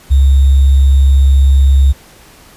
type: tone with sample-and-hold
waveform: sine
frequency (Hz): 68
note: C#2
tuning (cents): -33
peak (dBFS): -4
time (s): 0.1-1.93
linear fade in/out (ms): 20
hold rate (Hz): 3675
effects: pink hiss -41 dBFS RMS until 2.56 s + resampled to 32000 Hz